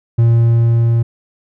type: tone with level ramp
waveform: triangle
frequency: 116.3 Hz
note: A#2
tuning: 4 cents flat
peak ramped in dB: -5 to -8 dBFS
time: 0.18-1.03 s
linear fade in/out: 10 ms
effects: none